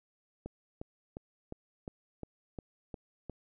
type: click train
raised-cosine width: 2 ms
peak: -27 dBFS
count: 9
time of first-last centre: 0.46-3.297 s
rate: 2.82 Hz
effects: none